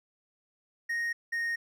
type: tone pair in turn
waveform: triangle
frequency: 1864.7 / 1856.7 Hz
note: A#6 / A#6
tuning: 0 / -7 cents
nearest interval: unison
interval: 7 cents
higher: first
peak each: -27 dBFS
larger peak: neither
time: 0.89-1.13 / 1.32-1.56 s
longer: neither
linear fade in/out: 10 ms
effects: none